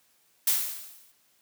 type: noise with exponential decay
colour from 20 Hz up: blue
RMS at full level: -21 dBFS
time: 0.47-1.12 s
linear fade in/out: 5 ms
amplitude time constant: 140 ms
effects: white hiss -66 dBFS RMS until 1.41 s + high-pass 100 Hz 12 dB/octave